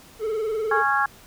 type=tone with vibrato; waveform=triangle; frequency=435.9 Hz; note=A4; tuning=16 cents flat; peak=-21 dBFS; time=0.19-0.84 s; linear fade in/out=50 ms; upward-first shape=sine; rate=20 Hz; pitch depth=69 cents each way
type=harmonic tone; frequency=275.9 Hz; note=C#4; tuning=8 cents flat; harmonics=3 / 4 / 5 / 6; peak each=-24 / -24 / -24 / -24 dBFS; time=0.71-1.06 s; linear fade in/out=5 ms
effects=pink hiss -49 dBFS RMS until 1.26 s